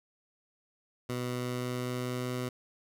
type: tone with pitch glide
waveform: 15% pulse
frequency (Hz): 123.8 to 125.31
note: B2 to B2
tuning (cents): +5 to +26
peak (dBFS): -26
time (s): 1.09-2.49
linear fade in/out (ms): 5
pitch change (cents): +21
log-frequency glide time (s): 1.22-2.35
effects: none